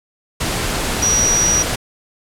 sine tone in noise, 5790 Hz, F#8, 38 cents flat, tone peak -13 dBFS, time 1.02-1.63 s, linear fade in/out 10 ms, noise pink, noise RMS -20 dBFS, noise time 0.4-1.76 s, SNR +4 dB, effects low-pass 11000 Hz 12 dB/octave

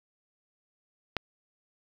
click, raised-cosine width 0.3 ms, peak -12 dBFS, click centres 1.167 s, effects 7-bit

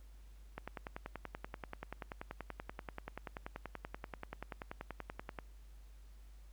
click train, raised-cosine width 0.5 ms, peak -27 dBFS, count 51, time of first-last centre 0.58-5.388 s, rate 10.4 Hz, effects added 50 Hz sine -53 dBFS peak until 6.52 s + pink hiss -70 dBFS RMS until 6.52 s

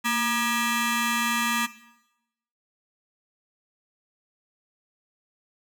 15% pulse ring-modulated tone, 718 Hz, F5, 48 cents sharp, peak -13 dBFS, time 0.04-1.67 s, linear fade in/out 20 ms, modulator 487 Hz, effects noise-tail reverb RT60 0.9 s tail -17 dB re dry

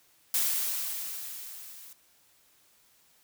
blue noise with level ramp, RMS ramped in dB -26 to -49 dBFS, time 0.34-1.93 s, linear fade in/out 2 ms, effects white hiss -64 dBFS RMS until 3.23 s

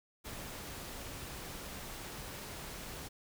pink noise, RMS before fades -45 dBFS, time 0.24-3.09 s, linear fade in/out 20 ms, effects none

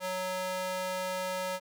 square tone with high-pass filter, 185 Hz, F#3, in tune, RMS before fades -34 dBFS, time 0-1.6 s, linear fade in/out 50 ms, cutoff 580 Hz, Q 1.3, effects none

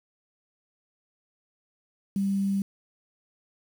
sine tone with quantisation, 196.8 Hz, G3, 7 cents sharp, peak -23 dBFS, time 2.16-2.62 s, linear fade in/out 2 ms, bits 8, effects none

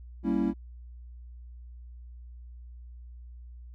triangle chord, G diminished seventh, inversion none, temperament equal, 196 / 233.1 / 277.2 / 329.6 Hz, G3 / Bb3 / Db4 / Fb4, 0 / 0 / 0 / 0 cents, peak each -28 dBFS, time 0.23-0.54 s, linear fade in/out 50 ms, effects added 60 Hz sine -43 dBFS peak until 3.74 s

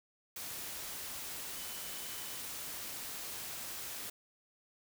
sine tone in noise, 3014 Hz, F#7, 31 cents sharp, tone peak -54 dBFS, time 1.56-2.4 s, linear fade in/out 5 ms, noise white, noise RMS -43 dBFS, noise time 0.36-4.1 s, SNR -14 dB, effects none

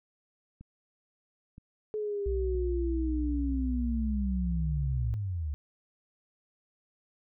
click train, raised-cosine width 5 ms, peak -35 dBFS, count 4, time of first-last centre 0.61-3.523 s, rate 1.03 Hz
sine linear sweep, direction down, 430.2 to 69.3 Hz, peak -30 dBFS, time 1.94-5.54 s, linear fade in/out 0 ms
sine tone with pitch glide, 61.74 to 64.7 Hz, B1 to C2, 0 to -19 cents, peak -29 dBFS, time 2.26-5.14 s, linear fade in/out 0 ms, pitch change +81 cents, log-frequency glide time 3.29-4.88 s
effects none

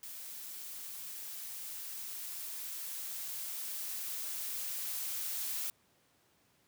blue noise with level ramp, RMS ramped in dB -46 to -37 dBFS, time 0.03-5.7 s, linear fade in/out 0 ms, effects pink hiss -70 dBFS RMS until 6.67 s + high-pass 100 Hz 12 dB/octave

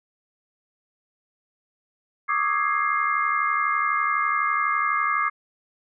sine tone cluster, 1143 / 1215 / 1295 / 1659 / 2111 Hz, D6 / D#6 / E6 / G#6 / C7, -47 / -42 / -31 / -2 / +15 cents, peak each -27 / -24 / -30 / -29 / -27 dBFS, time 2.28-5.3 s, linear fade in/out 20 ms, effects none

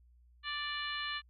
harmonic tone, 587.3 Hz, D5, in tune, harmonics 2 / 3 / 4 / 5 / 6 / 7, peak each -42 / -40 / -45 / -42 / -45 / -45 dBFS, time 0.43-1.22 s, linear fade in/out 50 ms, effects added 60 Hz sine -60 dBFS peak until 1.29 s

